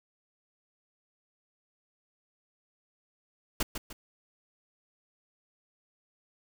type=noise with echo; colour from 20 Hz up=pink; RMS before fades=-28 dBFS; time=3.6-3.63 s; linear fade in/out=5 ms; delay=150 ms; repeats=2; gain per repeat=-8 dB; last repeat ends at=3.93 s; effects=none